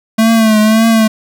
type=tone with vibrato; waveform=square; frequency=220.3 Hz; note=A3; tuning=2 cents sharp; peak=-7 dBFS; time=0.18-1.08 s; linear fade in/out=10 ms; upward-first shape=triangle; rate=1.8 Hz; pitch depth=63 cents each way; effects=8-bit